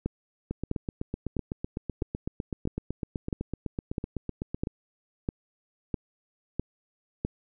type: two click trains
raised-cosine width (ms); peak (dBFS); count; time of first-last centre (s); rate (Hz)
3; -15 / -18; 12 / 34; 0.06-7.25 / 0.51-4.671; 1.53 / 7.93
effects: none